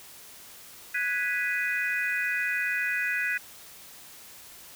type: chord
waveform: sine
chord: G# minor seventh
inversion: third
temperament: equal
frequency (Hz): 1480 / 1661.2 / 1975.5 / 2489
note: F#6 / G#6 / B6 / D#7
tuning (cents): 0 / 0 / 0 / 0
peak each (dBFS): -32 / -31 / -30 / -32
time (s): 0.94-3.38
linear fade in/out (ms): 10
effects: white hiss -48 dBFS RMS until 4.75 s